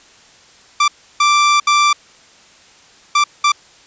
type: tone bursts at uneven times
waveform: sawtooth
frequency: 1174.7 Hz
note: D6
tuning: in tune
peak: -6 dBFS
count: 5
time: 0.8-0.88 / 1.2-1.6 / 1.67-1.93 / 3.15-3.24 / 3.44-3.52 s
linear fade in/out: 5 ms
effects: white hiss -46 dBFS RMS until 3.86 s + resampled to 16000 Hz